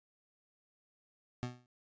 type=tone with exponential decay; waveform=25% pulse; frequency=123.47 Hz; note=B2; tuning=in tune; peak=-29 dBFS; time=1.43-1.66 s; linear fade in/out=0 ms; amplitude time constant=50 ms; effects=resampled to 16000 Hz